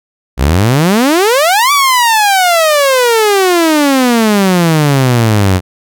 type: exponential two-way sweep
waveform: sawtooth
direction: up then down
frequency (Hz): 59.2 to 1171 to 89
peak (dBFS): -3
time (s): 0.37-5.61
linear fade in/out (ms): 50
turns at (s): 1.72
effects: none